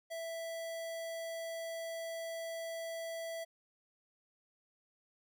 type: tone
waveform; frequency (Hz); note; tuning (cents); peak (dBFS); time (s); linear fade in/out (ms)
square; 660; E5; +2; -40; 0.1-3.45; 20
effects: none